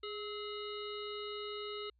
harmonic tone with a mistuned harmonic, 415.3 Hz, G#4, in tune, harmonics 1 / 3 / 5 / 7 / 9 / 10, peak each -42 / -47 / -52 / -48 / -49 / -54 dBFS, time 0.03-1.9 s, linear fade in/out 5 ms, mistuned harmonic 3, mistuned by +62 cents, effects added 60 Hz sine -69 dBFS peak until 1.99 s

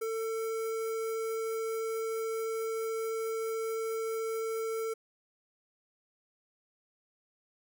square tone with notch filter, 447.7 Hz, A4, 30 cents sharp, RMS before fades -34 dBFS, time 0.01-4.94 s, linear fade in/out 10 ms, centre 3500 Hz, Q 0.79, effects none

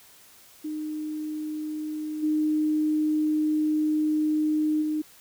sine tone with level steps, 306.6 Hz, D#4, 25 cents flat, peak -29 / -21 / -24 dBFS, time 0.64-5.02 s, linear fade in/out 10 ms, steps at 2.22 / 4.81 s, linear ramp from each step 20 ms, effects white hiss -53 dBFS RMS until 5.2 s

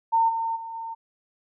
sine tone with level steps, 909 Hz, A#5, 44 cents flat, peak -17 / -24 / -33 / -31 dBFS, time 0.12-0.95 s, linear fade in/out 20 ms, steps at 0.28 / 0.55 / 0.73 s, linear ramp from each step 20 ms, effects none

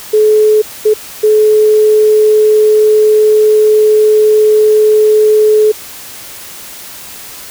sine tone bursts at uneven times, 428.3 Hz, A4, 47 cents flat, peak -4 dBFS, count 3, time 0.13-0.62 / 0.85-0.94 / 1.23-5.72 s, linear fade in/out 10 ms, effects white hiss -29 dBFS RMS until 7.5 s

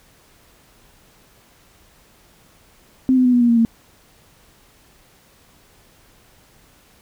sine tone with pitch steps, 259.7 / 254.2 / 248.8 / 243.6 / 238.4 / 233.4 / 228.4 Hz, C4 / C4 / B3 / B3 / A#3 / A#3 / A#3, -13 / -50 / +13 / -24 / +39 / +2 / -35 cents, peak -11 dBFS, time 3.09-3.65 s, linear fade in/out 0 ms, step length 80 ms, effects pink hiss -53 dBFS RMS until 7.01 s

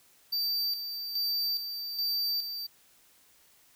square tone with tremolo, 4649 Hz, D8, 18 cents flat, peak -28 dBFS, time 0.32-2.67 s, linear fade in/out 10 ms, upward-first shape square, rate 1.2 Hz, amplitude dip 55%, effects white hiss -62 dBFS RMS until 3.75 s

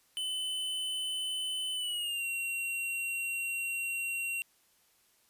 square tone with pitch glide, 3027 to 2744 Hz, F#7 to F7, +39 to -31 cents, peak -33 dBFS, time 0.17-4.42 s, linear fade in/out 0 ms, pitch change -170 cents, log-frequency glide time 1.74-2.25 s, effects white hiss -68 dBFS RMS until 5.29 s + resampled to 32000 Hz

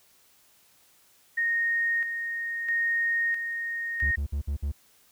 sine tone with tremolo, 1856 Hz, A#6, 8 cents flat, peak -23 dBFS, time 1.37-4.16 s, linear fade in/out 10 ms, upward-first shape square, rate 0.76 Hz, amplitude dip 50%
triangle tone bursts, 71.5 Hz, D2, 46 cents flat, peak -24 dBFS, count 5, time 4.02-4.719 s, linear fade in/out 10 ms, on 95 ms, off 56 ms
effects white hiss -61 dBFS RMS until 5.11 s

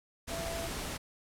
sine tone in noise, 668 Hz, E5, 23 cents sharp, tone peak -38 dBFS, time 0.3-0.68 s, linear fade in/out 20 ms, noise pink, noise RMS -38 dBFS, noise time 0.27-0.98 s, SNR -3 dB, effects low-pass 12000 Hz 12 dB/octave

